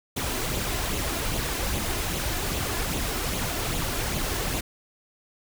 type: noise with flanger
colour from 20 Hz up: pink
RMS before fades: -28 dBFS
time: 0.16-4.61 s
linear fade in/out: 10 ms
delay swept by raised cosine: 0.28 to 2.98 ms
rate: 2.5 Hz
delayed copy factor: +0.5
effects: none